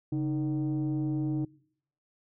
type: tone pair together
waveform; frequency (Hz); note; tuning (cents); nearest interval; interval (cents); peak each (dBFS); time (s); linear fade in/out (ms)
sine; 138.59 / 309.6; C#3 / D#4; 0 / -9; octave + major second; 1391; -28; 0.12-1.45; 5
effects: noise-tail reverb RT60 0.7 s tail -25 dB re dry + tanh soft clip ceiling -24 dBFS